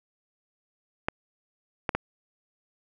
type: clicks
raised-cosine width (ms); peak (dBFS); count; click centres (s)
0.5; -10; 3; 1.085 / 1.892 / 1.95
effects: none